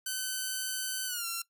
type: tone with pitch glide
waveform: 5% pulse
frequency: 1522 to 1363.8 Hz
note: F#6 to F6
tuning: +48 to -42 cents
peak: -22 dBFS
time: 0.06-1.42 s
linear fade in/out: 5 ms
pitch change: -190 cents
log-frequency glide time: 1.06-1.26 s
effects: noise-tail reverb RT60 0.1 s tail -18 dB re dry